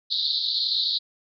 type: band-pass noise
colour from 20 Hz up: pink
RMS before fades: -25 dBFS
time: 0.1-0.99 s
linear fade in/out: 20 ms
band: 3700 to 4500 Hz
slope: 96 dB/octave
effects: none